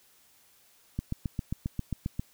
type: click train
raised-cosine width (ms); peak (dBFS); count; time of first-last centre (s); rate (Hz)
5; -18; 10; 0.99-2.195; 7.47
effects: white hiss -62 dBFS RMS until 2.33 s

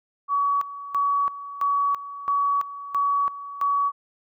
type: tone with tremolo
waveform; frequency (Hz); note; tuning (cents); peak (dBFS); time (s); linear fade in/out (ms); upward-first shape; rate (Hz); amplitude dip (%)
sine; 1132; C#6; +36; -19; 0.28-3.92; 50; square; 1.5; 80
effects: none

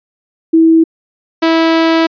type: tone pair in turn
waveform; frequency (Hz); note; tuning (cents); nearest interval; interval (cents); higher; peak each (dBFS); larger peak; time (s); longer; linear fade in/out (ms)
sine / sawtooth; 325.3 / 326.8; E4 / E4; -23 / -15; unison; 8; second; -4; neither; 0.53-0.84 / 1.42-2.07; second; 10
effects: resampled to 11025 Hz

